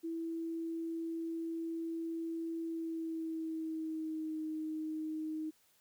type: tone with pitch glide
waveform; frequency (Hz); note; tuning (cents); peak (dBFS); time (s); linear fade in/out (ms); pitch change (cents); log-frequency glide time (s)
sine; 329.6 to 312.7; E4 to D#4; 0 to +9; -36; 0.03-5.51; 20; -91; 2.64-4.42
effects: white hiss -70 dBFS RMS until 5.8 s